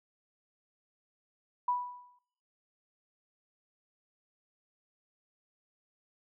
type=tone with exponential decay; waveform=sine; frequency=984 Hz; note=B5; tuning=7 cents flat; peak=-25 dBFS; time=1.68-2.19 s; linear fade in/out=5 ms; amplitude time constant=110 ms; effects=noise-tail reverb RT60 0.7 s tail -21 dB re dry